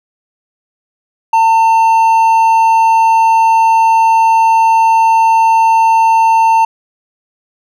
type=tone with hard clipping; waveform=triangle; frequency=900 Hz; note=A5; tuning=39 cents sharp; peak=-7 dBFS; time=1.33-6.65 s; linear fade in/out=5 ms; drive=7 dB; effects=none